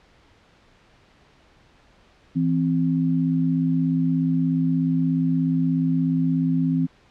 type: tone pair together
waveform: sine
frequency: 164.8 / 261.6 Hz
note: E3 / C4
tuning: 0 / 0 cents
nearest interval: minor sixth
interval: 800 cents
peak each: -21 dBFS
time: 2.35-6.87 s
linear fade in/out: 20 ms
effects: pink hiss -56 dBFS RMS until 7.1 s + low-pass 4000 Hz 12 dB/octave